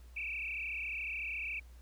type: tone with frequency modulation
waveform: sine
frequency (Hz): 2489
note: D#7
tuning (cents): 0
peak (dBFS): -36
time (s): 0.16-1.6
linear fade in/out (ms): 10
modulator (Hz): 33.9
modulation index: 6.2
effects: added 60 Hz sine -51 dBFS peak until 1.81 s + pink hiss -66 dBFS RMS until 1.81 s